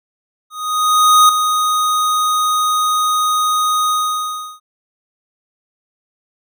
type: tone with ADSR envelope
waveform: square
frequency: 1244.5 Hz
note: D#6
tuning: in tune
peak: -6 dBFS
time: 0.5-4.6 s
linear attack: 790 ms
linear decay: 3 ms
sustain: -8 dB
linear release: 700 ms
effects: none